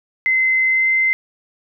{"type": "tone with pitch glide", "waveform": "sine", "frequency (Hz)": [2058, 2072], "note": ["C7", "C7"], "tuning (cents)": [-29, -17], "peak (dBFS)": -13, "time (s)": [0.26, 1.13], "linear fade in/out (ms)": 0, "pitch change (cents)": 12, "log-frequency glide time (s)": [0.68, 0.88], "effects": []}